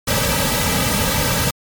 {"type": "noise with comb filter", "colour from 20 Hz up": "pink", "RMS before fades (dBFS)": -18, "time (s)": [0.07, 1.51], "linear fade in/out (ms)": 10, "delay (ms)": 2.8, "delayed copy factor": -0.9, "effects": ["MP3 96 kbps"]}